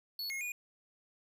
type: tone with pitch steps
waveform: square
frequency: 4405 / 2158 / 2451 Hz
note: C#8 / C#7 / D#7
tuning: -12 / -47 / -27 cents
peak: -37 dBFS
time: 0.19-0.52 s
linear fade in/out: 2 ms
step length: 110 ms
effects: none